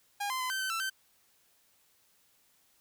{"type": "tone with pitch steps", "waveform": "sawtooth", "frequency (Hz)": [813, 1035, 1019, 1548, 1533, 1336, 1547], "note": ["G#5", "C6", "C6", "G6", "G6", "E6", "G6"], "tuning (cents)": [-37, -19, -46, -22, -39, 23, -23], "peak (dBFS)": -28, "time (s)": [0.2, 0.9], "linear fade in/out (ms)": 10, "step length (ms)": 100, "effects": ["white hiss -68 dBFS RMS until 2.8 s"]}